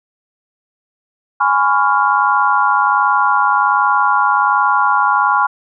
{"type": "chord", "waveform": "sine", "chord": "C# dominant seventh", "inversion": "second", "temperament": "equal with one note detuned", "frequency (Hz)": [830.6, 1007.4, 1108.7, 1396.9], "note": ["G#5", "B5", "C#6", "E#6"], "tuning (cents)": [0, 34, 0, 0], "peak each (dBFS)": -16, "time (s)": [1.4, 5.47], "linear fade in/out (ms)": 10, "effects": []}